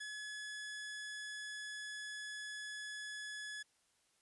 sawtooth tone, 1700 Hz, G#6, 40 cents sharp, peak -40 dBFS, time 0-3.63 s, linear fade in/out 10 ms, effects white hiss -75 dBFS RMS until 4.21 s + resampled to 24000 Hz

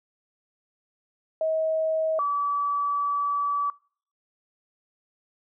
sine tone pair in turn, 637 / 1149.2 Hz, D#5 / D6, +41 / -38 cents, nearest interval minor seventh, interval 1021 cents, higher second, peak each -22 dBFS, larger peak neither, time 1.41-2.19 / 2.19-3.7 s, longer second, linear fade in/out 2 ms, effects noise-tail reverb RT60 0.5 s tail -26 dB re dry

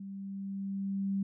sine tone with level ramp, 196 Hz, G3, in tune, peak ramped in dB -40 to -28 dBFS, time 0-1.23 s, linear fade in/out 5 ms, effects none

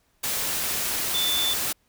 sine tone in noise, 3520 Hz, A7, in tune, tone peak -23 dBFS, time 1.14-1.54 s, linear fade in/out 10 ms, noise white, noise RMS -27 dBFS, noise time 0.23-1.73 s, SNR +1 dB, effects pink hiss -67 dBFS RMS until 1.88 s

